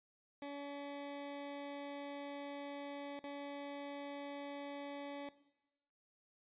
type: tone with dropouts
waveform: 20% pulse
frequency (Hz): 284.2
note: C#4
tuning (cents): +43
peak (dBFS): -39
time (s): 0.42-5.29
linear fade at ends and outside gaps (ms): 2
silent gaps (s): 3.192-3.239
effects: noise-tail reverb RT60 0.9 s tail -17 dB re dry + resampled to 8000 Hz